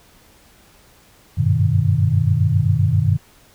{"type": "tone cluster", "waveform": "sine", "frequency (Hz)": [93.7, 101.2, 122.2, 153], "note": ["F#2", "G#2", "B2", "D#3"], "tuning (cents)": [22, -44, -18, -29], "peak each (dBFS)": -19, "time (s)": [1.37, 3.18], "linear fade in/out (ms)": 20, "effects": ["pink hiss -51 dBFS RMS until 3.54 s"]}